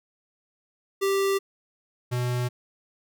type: tone pair in turn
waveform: square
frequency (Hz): 392 / 123.47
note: G4 / B2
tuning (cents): 0 / 0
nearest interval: octave + minor sixth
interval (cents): 2000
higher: first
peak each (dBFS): -22 / -25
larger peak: first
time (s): 1.01-1.39 / 2.11-2.49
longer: neither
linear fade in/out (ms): 20
effects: none